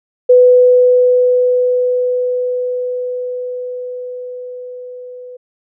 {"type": "tone with level ramp", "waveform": "sine", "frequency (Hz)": 498, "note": "B4", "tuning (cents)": 14, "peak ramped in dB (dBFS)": [-3, -29], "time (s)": [0.29, 5.37], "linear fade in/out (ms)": 10, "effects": []}